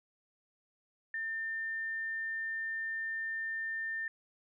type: tone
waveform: sine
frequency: 1800 Hz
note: A6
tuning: 39 cents sharp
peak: -34 dBFS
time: 1.14-4.08 s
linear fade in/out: 2 ms
effects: none